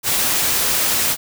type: noise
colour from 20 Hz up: white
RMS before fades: -18 dBFS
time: 0.03-1.17 s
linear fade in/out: 50 ms
effects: none